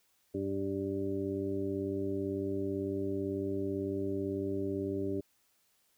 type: harmonic tone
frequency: 98 Hz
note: G2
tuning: in tune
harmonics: 1 / 2 / 3 / 4 / 6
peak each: -41 / -42 / -36 / -35 / -45 dBFS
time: 0.34-5.21 s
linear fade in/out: 10 ms
effects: white hiss -72 dBFS RMS until 5.97 s